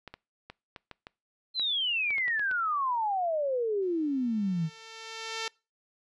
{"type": "clicks", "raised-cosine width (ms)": 0.3, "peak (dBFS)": -26, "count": 12, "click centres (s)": [0.077, 0.14, 0.5, 0.762, 0.913, 1.069, 1.597, 2.106, 2.182, 2.281, 2.395, 2.513]}
{"type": "exponential sweep", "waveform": "sine", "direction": "down", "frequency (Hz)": [4186, 152.7], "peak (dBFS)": -26, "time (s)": [1.54, 4.7], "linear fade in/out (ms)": 50}
{"type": "tone with exponential growth", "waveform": "5% pulse", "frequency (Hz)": 448, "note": "A4", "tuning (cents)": 31, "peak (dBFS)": -19, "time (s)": [3.82, 5.48], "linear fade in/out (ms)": 2, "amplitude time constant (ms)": 360}
{"effects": ["noise-tail reverb RT60 0.3 s tail -25 dB re dry", "resampled to 22050 Hz"]}